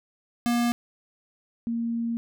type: tone pair in turn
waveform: square / sine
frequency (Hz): 238.3 / 232.2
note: A#3 / A#3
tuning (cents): +38 / -7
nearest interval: unison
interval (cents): 45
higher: first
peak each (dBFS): -22 / -25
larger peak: first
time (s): 0.46-0.72 / 1.67-2.17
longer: second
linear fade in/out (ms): 0
effects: none